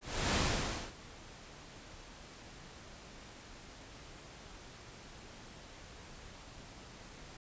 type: noise with ADSR envelope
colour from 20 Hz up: pink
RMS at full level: -30 dBFS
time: 0.01-7.37 s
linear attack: 340 ms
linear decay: 570 ms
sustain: -22 dB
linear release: 4 ms
effects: resampled to 16000 Hz